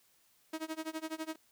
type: tone with tremolo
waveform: sawtooth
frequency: 317.4 Hz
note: D#4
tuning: 35 cents sharp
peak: -31 dBFS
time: 0.53-1.36 s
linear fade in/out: 5 ms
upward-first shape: sine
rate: 12 Hz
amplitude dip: 95%
effects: white hiss -69 dBFS RMS until 1.51 s